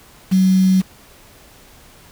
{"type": "tone with quantisation", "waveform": "sine", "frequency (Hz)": 187.9, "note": "F#3", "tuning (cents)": 27, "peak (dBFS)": -10, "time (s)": [0.31, 0.82], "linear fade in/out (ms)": 20, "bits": 5, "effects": ["pink hiss -46 dBFS RMS until 2.11 s"]}